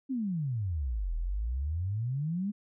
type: exponential two-way sweep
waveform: sine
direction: down then up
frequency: 277.2 to 38.89 to 213.1 Hz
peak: -29 dBFS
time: 0.09-2.52 s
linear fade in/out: 20 ms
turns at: 1.15 s
effects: none